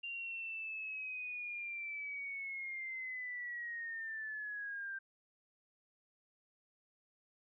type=linear sweep; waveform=sine; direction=down; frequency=2786 to 1568 Hz; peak=-40 dBFS; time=0.03-4.99 s; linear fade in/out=10 ms; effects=none